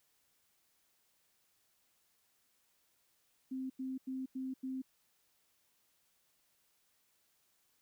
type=tone bursts; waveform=sine; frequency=261.6 Hz; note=C4; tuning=in tune; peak=-37 dBFS; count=5; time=3.51-4.82 s; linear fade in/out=10 ms; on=190 ms; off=90 ms; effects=white hiss -75 dBFS RMS until 7.81 s